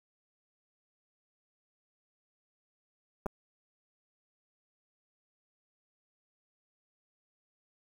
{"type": "clicks", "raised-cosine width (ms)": 1, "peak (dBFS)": [-21, -20], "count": 2, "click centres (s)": [3.26, 3.265], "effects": ["8-bit"]}